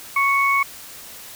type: tone pair together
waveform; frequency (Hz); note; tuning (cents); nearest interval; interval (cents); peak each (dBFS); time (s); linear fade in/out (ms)
sine; 1108.7 / 2217; C#6 / C#7; 0 / 0; octave; 1200; -18; 0.16-0.63; 5
effects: white hiss -39 dBFS RMS until 1.35 s